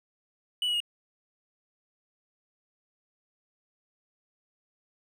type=tone with pitch steps; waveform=triangle; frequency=2960 / 2913 / 2866 Hz; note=F#7 / F#7 / F7; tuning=0 / -28 / +44 cents; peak=-24 dBFS; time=0.62-0.803 s; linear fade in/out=2 ms; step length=61 ms; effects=none